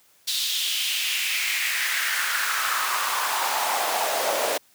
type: noise with high-pass filter sweep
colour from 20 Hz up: pink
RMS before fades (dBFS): -25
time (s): 0.27-4.58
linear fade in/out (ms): 10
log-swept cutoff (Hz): 3900 to 540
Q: 3.2
effects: white hiss -59 dBFS RMS until 4.74 s + high-pass 100 Hz 12 dB/octave